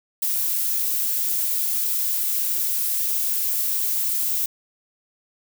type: noise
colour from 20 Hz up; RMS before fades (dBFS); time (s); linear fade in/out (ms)
violet; -23; 0.22-4.46; 5
effects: none